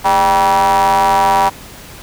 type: ring-modulated tone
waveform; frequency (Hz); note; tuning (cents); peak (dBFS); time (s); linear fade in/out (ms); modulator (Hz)
square; 92.5; F#2; 0; -7; 0.04-1.5; 20; 874
effects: pink hiss -35 dBFS RMS until 2.02 s